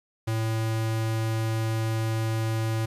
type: tone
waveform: square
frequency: 111.7 Hz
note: A2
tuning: 27 cents sharp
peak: -25 dBFS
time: 0.27-2.86 s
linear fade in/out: 10 ms
effects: resampled to 32000 Hz + 9-bit